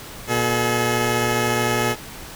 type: tone pair together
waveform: 10% pulse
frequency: 120 / 427.1 Hz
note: B2 / G#4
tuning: -49 / +48 cents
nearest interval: octave + minor seventh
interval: 2197 cents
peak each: -13 dBFS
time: 0.27-1.96 s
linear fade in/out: 50 ms
effects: pink hiss -37 dBFS RMS until 2.35 s